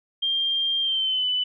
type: tone with pitch glide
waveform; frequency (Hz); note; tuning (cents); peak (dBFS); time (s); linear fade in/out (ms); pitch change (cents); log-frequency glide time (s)
sine; 3191 to 2995; G7 to F#7; +30 to +20; -21; 0.22-1.44; 10; -110; 0.81-1.27
effects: none